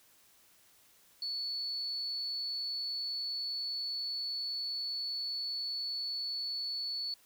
sine tone, 4435 Hz, C#8, in tune, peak -34 dBFS, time 1.22-7.14 s, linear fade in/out 2 ms, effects white hiss -64 dBFS RMS until 7.25 s

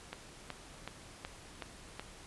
click train, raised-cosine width 0.3 ms, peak -24 dBFS, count 6, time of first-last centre 0.13-1.996 s, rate 2.68 Hz, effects pink hiss -53 dBFS RMS until 2.26 s + resampled to 24000 Hz

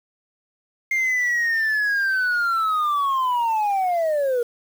sine linear sweep, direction down, 2119 to 467.3 Hz, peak -16 dBFS, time 0.91-4.43 s, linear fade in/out 5 ms, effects tanh soft clip ceiling -17 dBFS + 7-bit

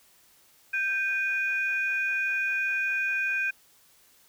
sine tone pair together, 1568 / 2463 Hz, G6 / D#7, 0 / -18 cents, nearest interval minor sixth, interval 782 cents, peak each -27 dBFS, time 0.73-3.51 s, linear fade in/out 10 ms, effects tanh soft clip ceiling -17 dBFS + white hiss -60 dBFS RMS until 4.28 s

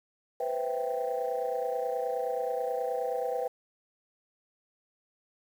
sine chord, C major seventh, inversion third, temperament equal, 493.9 / 523.3 / 659.3 / 784 Hz, B4 / C5 / E5 / G5, 0 / 0 / 0 / 0 cents, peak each -31 / -35 / -36 / -34 dBFS, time 0.4-3.48 s, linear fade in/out 5 ms, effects tanh soft clip ceiling -21 dBFS + 9-bit

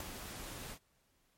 pink noise with ADSR envelope, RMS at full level -37 dBFS, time 0-0.79 s, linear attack 4 ms, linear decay 4 ms, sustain -9 dB, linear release 74 ms, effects pink hiss -74 dBFS RMS until 1.37 s + MP3 64 kbps

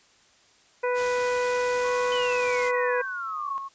harmonic tone, 493.9 Hz, B4, in tune, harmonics 1 / 2 / 3 / 4 / 5, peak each -24 / -30 / -34 / -36 / -38 dBFS, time 0.83-3.02 s, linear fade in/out 10 ms
white noise, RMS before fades -36 dBFS, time 0.94-2.72 s, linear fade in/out 50 ms
sine tone with tremolo, 1094 Hz, C#6, 23 cents flat, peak -32 dBFS, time 1.83-3.69 s, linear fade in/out 20 ms, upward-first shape sine, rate 1.3 Hz, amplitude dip 50%
sine exponential sweep, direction down, 3063 to 1063 Hz, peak -30 dBFS, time 2.12-3.58 s, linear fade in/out 0 ms
effects white hiss -59 dBFS RMS until 3.74 s + resampled to 16000 Hz

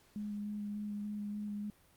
sine tone with vibrato, 207.4 Hz, G#3, 2 cents flat, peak -37 dBFS, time 0.16-1.7 s, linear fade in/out 0 ms, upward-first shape square, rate 3.4 Hz, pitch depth 11 cents each way, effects pink hiss -66 dBFS RMS until 1.96 s + Opus 48 kbps

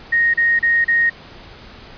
sine tone bursts, 1864.7 Hz, A#6, in tune, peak -12 dBFS, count 4, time 0.12-1.099 s, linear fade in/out 10 ms, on 220 ms, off 33 ms, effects pink hiss -40 dBFS RMS until 1.97 s + resampled to 11025 Hz

